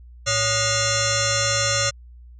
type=tone with frequency modulation; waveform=sine; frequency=2794 Hz; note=F7; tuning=in tune; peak=-18 dBFS; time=0.26-1.91 s; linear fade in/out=20 ms; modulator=671 Hz; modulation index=6.3; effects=added 60 Hz sine -41 dBFS peak until 2.39 s